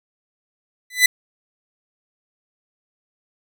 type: tone with exponential growth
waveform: sawtooth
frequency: 1998 Hz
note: B6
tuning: 20 cents sharp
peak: -3 dBFS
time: 0.9-1.06 s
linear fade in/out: 5 ms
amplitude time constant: 34 ms
effects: none